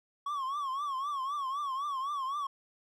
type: tone with vibrato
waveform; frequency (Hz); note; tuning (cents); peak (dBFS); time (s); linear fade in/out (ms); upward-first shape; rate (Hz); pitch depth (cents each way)
triangle; 1108.7; C#6; 0; -30; 0.26-2.47; 5; triangle; 3.9; 140
effects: none